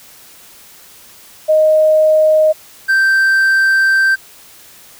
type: tone pair in turn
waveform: sine / triangle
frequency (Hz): 622.3 / 1564.1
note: D#5 / G6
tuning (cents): 0 / -4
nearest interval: octave + major third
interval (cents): 1596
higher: second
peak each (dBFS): -7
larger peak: neither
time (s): 1.48-2.53 / 2.88-4.16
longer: second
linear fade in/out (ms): 20
effects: white hiss -41 dBFS RMS until 4.99 s